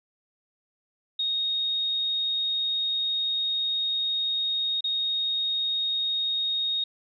sine tone with dropouts, 3729 Hz, A#7, in tune, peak -24 dBFS, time 1.19-6.84 s, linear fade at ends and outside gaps 5 ms, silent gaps 4.808-4.841 s, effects none

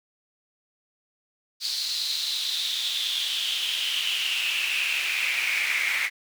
brown noise with high-pass filter sweep, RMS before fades -27 dBFS, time 1.6-6.1 s, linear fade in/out 50 ms, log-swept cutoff 4400 to 2100 Hz, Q 6.3, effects none

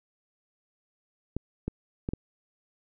clicks, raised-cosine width 3 ms, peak -17 dBFS, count 4, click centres 1.366 / 1.68 / 2.089 / 2.135 s, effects none

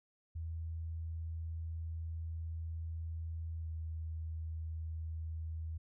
sine tone with pitch glide, 81.6 to 80.38 Hz, E2 to E2, -17 to -43 cents, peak -38 dBFS, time 0.35-5.78 s, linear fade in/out 10 ms, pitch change -26 cents, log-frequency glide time 3.61-3.67 s, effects none

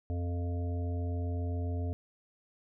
harmonic tone, 87.31 Hz, F2, in tune, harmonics 1 / 3 / 5 / 7 / 8, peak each -31 / -41 / -45 / -48 / -49 dBFS, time 0.1-1.93 s, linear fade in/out 0 ms, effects none

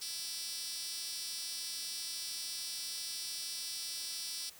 5% pulse tone with high-pass filter, 333 Hz, E4, 18 cents sharp, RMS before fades -41 dBFS, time 0.01-4.5 s, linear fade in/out 10 ms, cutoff 5600 Hz, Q 3.7, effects white hiss -56 dBFS RMS until 4.59 s

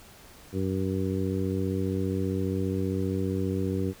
harmonic tone, 95 Hz, F#2, 46 cents sharp, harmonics 1 / 2 / 3 / 4 / 5, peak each -30 / -31 / -32 / -33 / -36 dBFS, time 0.52-3.94 s, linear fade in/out 50 ms, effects pink hiss -51 dBFS RMS until 4 s

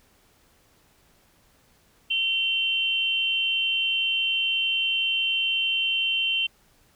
sine tone pair together, 2738 / 3107 Hz, F7 / G7, -35 / -16 cents, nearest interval major second, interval 219 cents, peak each -25 / -24 dBFS, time 2.1-6.47 s, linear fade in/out 10 ms, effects pink hiss -61 dBFS RMS until 6.95 s

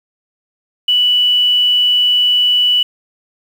sine tone with quantisation, 2960 Hz, F#7, in tune, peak -9 dBFS, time 0.88-2.83 s, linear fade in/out 5 ms, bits 6, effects none

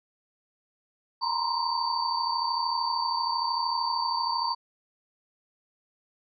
sine tone cluster, 928 / 961 / 1042 / 4584 Hz, A#5 / B5 / C6 / D8, -8 / -48 / -7 / -43 cents, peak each -31 dBFS, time 1.21-4.55 s, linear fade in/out 20 ms, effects none

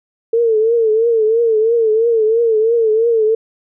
sine tone with vibrato, 450 Hz, A4, 39 cents sharp, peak -10 dBFS, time 0.33-3.35 s, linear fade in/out 5 ms, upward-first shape triangle, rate 3 Hz, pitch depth 95 cents each way, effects none

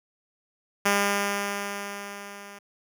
5% pulse tone with level ramp, 201.6 Hz, G3, 49 cents sharp, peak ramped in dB -8 to -31 dBFS, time 0.85-2.59 s, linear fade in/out 10 ms, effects none

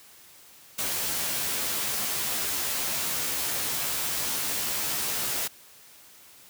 white noise with comb filter, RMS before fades -29 dBFS, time 0.78-5.48 s, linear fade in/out 10 ms, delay 14 ms, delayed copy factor +0.75, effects white hiss -52 dBFS RMS until 6.49 s + high-pass 60 Hz 12 dB/octave

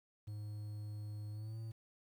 triangle tone with pitch glide, 105.1 to 111.99 Hz, G#2 to A2, +21 to +31 cents, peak -40 dBFS, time 0.27-1.72 s, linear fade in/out 10 ms, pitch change +110 cents, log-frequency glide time 1.32-1.58 s, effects 11-bit

